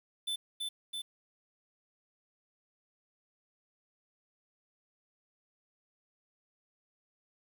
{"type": "tone with echo", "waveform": "square", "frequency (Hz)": 3520, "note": "A7", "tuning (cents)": 0, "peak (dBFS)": -33, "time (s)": [0.27, 0.36], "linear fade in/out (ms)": 10, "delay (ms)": 330, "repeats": 2, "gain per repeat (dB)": -2, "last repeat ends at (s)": 1.02, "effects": ["10-bit"]}